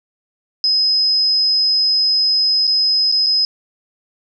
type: tone with dropouts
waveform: sine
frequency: 5070 Hz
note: D#8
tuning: 32 cents sharp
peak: -12 dBFS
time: 0.64-3.45 s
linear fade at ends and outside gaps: 1 ms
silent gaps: 2.67-2.676 / 3.116-3.123 / 3.263-3.267 s
effects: none